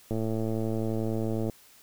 click train, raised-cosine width 2 ms, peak -18 dBFS, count 155, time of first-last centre 0.11-1.497 s, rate 111 Hz, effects white hiss -56 dBFS RMS until 1.82 s

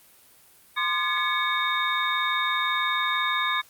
sine tone cluster, 1040 / 1206 / 1699 / 2224 / 3682 Hz, C6 / D6 / G#6 / C#7 / A#7, -11 / +46 / +39 / +5 / -22 cents, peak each -29 dBFS, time 0.76-3.62 s, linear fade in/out 20 ms, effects white hiss -55 dBFS RMS until 3.69 s + Opus 32 kbps

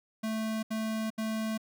square tone bursts, 220 Hz, A3, in tune, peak -31 dBFS, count 3, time 0.23-1.578 s, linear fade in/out 10 ms, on 400 ms, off 74 ms, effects none

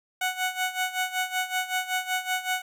15% pulse tone with tremolo, 740 Hz, F#5, in tune, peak -17 dBFS, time 0.21-2.62 s, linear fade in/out 5 ms, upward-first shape sine, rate 5.3 Hz, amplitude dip 80%, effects none

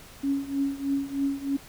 sine tone with tremolo, 277.2 Hz, C#4, in tune, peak -21 dBFS, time 0.23-1.57 s, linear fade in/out 10 ms, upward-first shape triangle, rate 3.2 Hz, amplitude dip 90%, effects pink hiss -48 dBFS RMS until 1.68 s

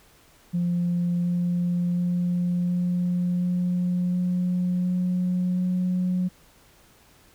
sine tone with pitch steps, 174.61 / 175.62 / 176.64 / 177.66 / 178.69 / 179.73 / 180.77 / 181.81 Hz, F3 / F3 / F3 / F3 / F3 / F3 / F#3 / F#3, 0 / +10 / +20 / +30 / +40 / +50 / -40 / -30 cents, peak -20 dBFS, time 0.53-6.29 s, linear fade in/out 20 ms, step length 720 ms, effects tanh soft clip ceiling -18 dBFS + pink hiss -56 dBFS RMS until 7.34 s

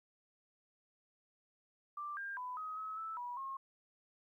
sine tone with pitch steps, 1179 / 1600 / 999 / 1263 / 1284 / 1315 / 973 / 1078 Hz, D6 / G6 / B5 / D#6 / E6 / E6 / B5 / C#6, +6 / +35 / +20 / +26 / -46 / -5 / -26 / -49 cents, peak -40 dBFS, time 1.97-3.57 s, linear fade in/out 5 ms, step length 200 ms, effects 13-bit

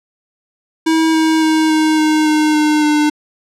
square tone with pitch steps, 321.8 / 318.7 / 315.5 / 312.5 / 309.4 / 306.4 / 303.4 / 300.4 Hz, E4 / D#4 / D#4 / D#4 / D#4 / D#4 / D#4 / D4, -42 / +42 / +24 / +8 / -10 / -27 / -44 / +39 cents, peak -11 dBFS, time 0.86-3.1 s, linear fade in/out 10 ms, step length 280 ms, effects low-pass 9000 Hz 12 dB/octave

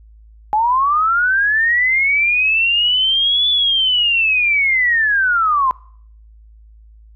sine linear two-way sweep, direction up then down, 830.6 to 3477 to 1007 Hz, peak -12 dBFS, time 0.53-5.71 s, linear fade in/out 0 ms, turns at 3.49 s, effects noise-tail reverb RT60 0.6 s tail -23 dB re dry + added 54 Hz sine -41 dBFS peak until 7.15 s

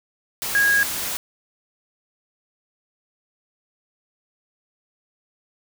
sine tone in noise, 1643 Hz, G#6, 19 cents flat, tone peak -15 dBFS, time 0.55-0.83 s, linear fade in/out 0 ms, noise white, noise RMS -27 dBFS, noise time 0.42-1.17 s, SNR +9 dB, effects none

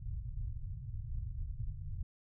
pink low-pass noise, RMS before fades -40 dBFS, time 0-2.03 s, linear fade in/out 5 ms, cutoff 130 Hz, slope 48 dB/octave, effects none

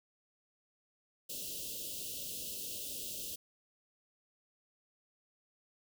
white band-stop noise, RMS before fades -42 dBFS, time 1.29-3.36 s, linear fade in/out 10 ms, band 620 to 2700 Hz, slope 96 dB/octave, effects none

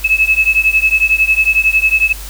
sine beating tone pair, 2588 / 2599 Hz, E7 / E7, -32 / -25 cents, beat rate 11 Hz, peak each -12 dBFS, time 0.04-2.13 s, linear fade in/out 10 ms, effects added 50 Hz sine -27 dBFS peak until 2.29 s + white hiss -32 dBFS RMS until 2.29 s

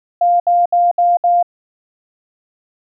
sine tone bursts, 700 Hz, F5, 4 cents sharp, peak -9 dBFS, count 5, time 0.21-1.428 s, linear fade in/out 5 ms, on 190 ms, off 67 ms, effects none

